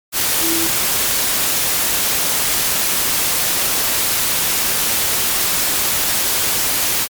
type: tone in noise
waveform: sine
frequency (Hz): 330.4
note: E4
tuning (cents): +4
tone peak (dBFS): -21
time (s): 0.4-0.7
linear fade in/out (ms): 50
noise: white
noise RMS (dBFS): -17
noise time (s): 0.12-7.08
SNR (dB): -7
effects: MP3 96 kbps